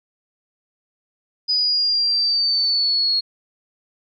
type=exponential sweep; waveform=sine; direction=down; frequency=4978 to 4300 Hz; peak=-16 dBFS; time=1.48-3.21 s; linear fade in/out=20 ms; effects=none